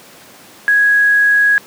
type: tone with quantisation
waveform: sine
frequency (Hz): 1661.2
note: G#6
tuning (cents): 0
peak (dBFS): -8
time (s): 0.68-1.58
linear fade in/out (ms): 0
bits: 6
effects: pink hiss -40 dBFS RMS until 1.66 s + high-pass 200 Hz 12 dB/octave